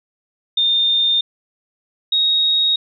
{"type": "tone pair in turn", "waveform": "sine", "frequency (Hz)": [3629, 3762], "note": ["A#7", "A#7"], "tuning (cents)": [-47, 15], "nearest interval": "minor second", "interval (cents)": 62, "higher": "second", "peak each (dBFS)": -13, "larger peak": "neither", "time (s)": [[0.57, 1.21], [2.12, 2.76]], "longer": "neither", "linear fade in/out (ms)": 5, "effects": []}